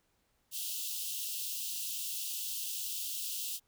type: high-pass noise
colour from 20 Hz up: white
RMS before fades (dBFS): -38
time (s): 0.51-3.6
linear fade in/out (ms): 50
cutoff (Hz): 2700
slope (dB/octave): 96
effects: pink hiss -75 dBFS RMS until 3.67 s